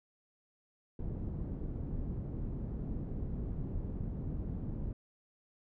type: low-pass noise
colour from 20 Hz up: pink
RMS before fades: -38 dBFS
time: 0.99-4.93 s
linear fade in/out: 2 ms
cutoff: 240 Hz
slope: 12 dB/octave
effects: none